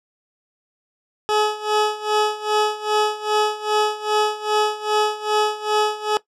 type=tone with tremolo; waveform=20% pulse; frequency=424.7 Hz; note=G#4; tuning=39 cents sharp; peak=-10 dBFS; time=1.29-6.17 s; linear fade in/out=0 ms; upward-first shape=sine; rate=2.5 Hz; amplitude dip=85%; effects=noise-tail reverb RT60 0.1 s tail -17 dB re dry + low-pass 7000 Hz 12 dB/octave